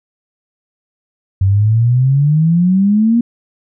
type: exponential sweep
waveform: sine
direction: up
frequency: 94 to 239.7 Hz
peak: -8 dBFS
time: 1.41-3.21 s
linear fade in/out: 5 ms
effects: none